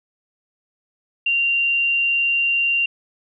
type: tone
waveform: sine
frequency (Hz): 2771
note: F7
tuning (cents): -14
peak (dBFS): -16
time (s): 1.26-2.86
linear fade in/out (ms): 5
effects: none